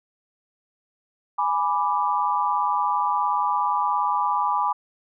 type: chord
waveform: sine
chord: G# diminished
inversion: none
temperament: equal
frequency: 830.6 / 987.8 / 1174.7 Hz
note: G#5 / B5 / D6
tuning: 0 / 0 / 0 cents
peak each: -25 / -23 / -25 dBFS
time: 1.38-4.73 s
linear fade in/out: 10 ms
effects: none